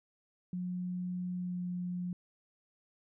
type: tone with pitch glide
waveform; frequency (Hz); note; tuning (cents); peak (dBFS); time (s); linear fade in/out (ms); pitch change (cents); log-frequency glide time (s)
sine; 180.1 to 178.55; F#3 to F3; -46 to +39; -34; 0.53-2.13; 2; -15; 1.35-1.61
effects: none